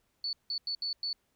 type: tone bursts at uneven times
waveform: sine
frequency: 4459 Hz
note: C#8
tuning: 9 cents sharp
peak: -31 dBFS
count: 5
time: 0.24-0.33 / 0.5-0.58 / 0.67-0.75 / 0.82-0.93 / 1.03-1.13 s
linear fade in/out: 2 ms
effects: pink hiss -75 dBFS RMS until 1.35 s